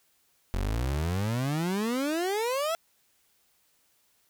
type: exponential sweep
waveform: 30% pulse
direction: up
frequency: 43.65 to 680 Hz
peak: -24 dBFS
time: 0.54-2.75 s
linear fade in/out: 0 ms
effects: white hiss -68 dBFS RMS until 4.29 s